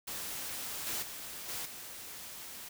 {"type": "noise with level steps", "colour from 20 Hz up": "white", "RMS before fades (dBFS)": [-40, -36, -44, -39, -46], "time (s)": [0.07, 2.69], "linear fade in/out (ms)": 10, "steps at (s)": [0.86, 1.02, 1.48, 1.65], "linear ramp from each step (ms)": 10, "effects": []}